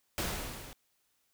pink noise with level ramp, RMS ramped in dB -32 to -49 dBFS, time 0.18-0.73 s, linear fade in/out 0 ms, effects white hiss -75 dBFS RMS until 1.33 s

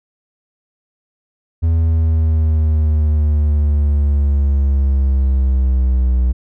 triangle linear sweep, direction down, 82.41 to 61.74 Hz, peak -9 dBFS, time 1.62-6.33 s, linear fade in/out 20 ms, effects none

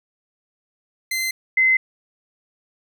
sawtooth / sine tone pair in turn, 2069 / 2056 Hz, C7 / C7, -20 / -31 cents, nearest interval unison, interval 11 cents, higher first, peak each -18 / -13 dBFS, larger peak second, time 1.11-1.31 / 1.57-1.77 s, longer neither, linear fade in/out 5 ms, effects none

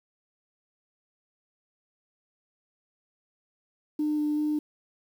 sine tone with vibrato, 300.2 Hz, D4, 38 cents sharp, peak -23 dBFS, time 3.99-4.59 s, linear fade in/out 5 ms, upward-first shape square, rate 2.6 Hz, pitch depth 8 cents each way, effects tanh soft clip ceiling -20 dBFS + 9-bit

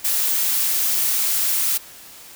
blue noise, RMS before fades -20 dBFS, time 0.04-1.78 s, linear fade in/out 10 ms, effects white hiss -42 dBFS RMS until 2.35 s

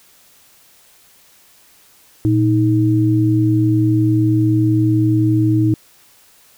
sine tone pair together, 116.1 / 315.4 Hz, A#2 / D#4, -7 / +24 cents, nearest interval octave + perfect fourth, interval 1731 cents, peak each -14 dBFS, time 2.25-5.74 s, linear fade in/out 0 ms, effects white hiss -50 dBFS RMS until 6.57 s

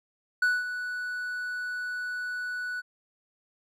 triangle tone with ADSR envelope, 1480 Hz, F#6, in tune, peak -18 dBFS, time 0.42-2.82 s, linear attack 5 ms, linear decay 210 ms, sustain -11 dB, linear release 29 ms, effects none

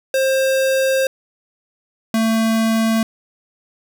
square tone pair in turn, 531 / 223.8 Hz, C5 / A3, +25 / +30 cents, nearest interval octave + minor third, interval 1495 cents, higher first, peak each -15 dBFS, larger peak neither, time 0.14-1.07 / 2.14-3.03 s, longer first, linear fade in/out 2 ms, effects none

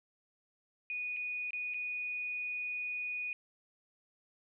sine tone with dropouts, 2470 Hz, D#7, 13 cents flat, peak -35 dBFS, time 0.9-3.33 s, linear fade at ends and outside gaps 1 ms, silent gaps 1.165-1.169 / 1.507-1.532 / 1.738-1.743 s, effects none

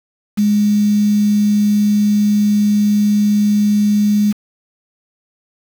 sine tone with quantisation, 207.7 Hz, G#3, in tune, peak -10 dBFS, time 0.37-4.33 s, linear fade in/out 20 ms, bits 5, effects none

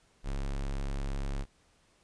square tone, 34.36 Hz, C#1, 14 cents flat, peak -32 dBFS, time 0.23-1.46 s, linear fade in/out 50 ms, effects pink hiss -67 dBFS RMS until 2.03 s + resampled to 22050 Hz

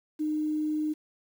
sine tone with quantisation, 306.1 Hz, D#4, 28 cents flat, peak -26 dBFS, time 0.19-0.94 s, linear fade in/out 20 ms, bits 9, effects none

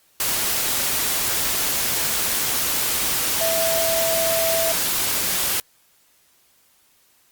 sine tone in noise, 659.3 Hz, E5, in tune, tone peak -21 dBFS, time 3.41-4.72 s, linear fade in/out 2 ms, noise white, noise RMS -22 dBFS, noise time 0.2-5.6 s, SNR -2 dB, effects white hiss -59 dBFS RMS until 7.31 s + Opus 48 kbps

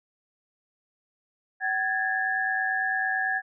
sine tone cluster, 761 / 1659 / 1768 Hz, F#5 / G#6 / A6, +48 / -2 / +8 cents, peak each -30 / -26 / -31 dBFS, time 1.6-3.42 s, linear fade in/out 50 ms, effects none

